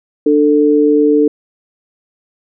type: tone pair together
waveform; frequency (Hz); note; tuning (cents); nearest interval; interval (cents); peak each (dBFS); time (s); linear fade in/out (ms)
sine; 296.5 / 444.3; D4 / A4; +17 / +17; perfect fifth; 700; -10; 0.26-1.28; 5
effects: none